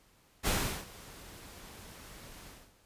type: noise with ADSR envelope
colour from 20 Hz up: pink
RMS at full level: -29 dBFS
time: 0.43-2.73 s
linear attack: 39 ms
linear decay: 380 ms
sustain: -21 dB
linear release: 260 ms
effects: pink hiss -65 dBFS RMS until 2.85 s + resampled to 32000 Hz